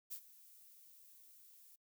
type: noise with ADSR envelope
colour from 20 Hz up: violet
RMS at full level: -44 dBFS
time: 0.1-1.76 s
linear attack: 25 ms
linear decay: 75 ms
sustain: -18 dB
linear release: 11 ms
effects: noise-tail reverb RT60 0.1 s tail -26 dB re dry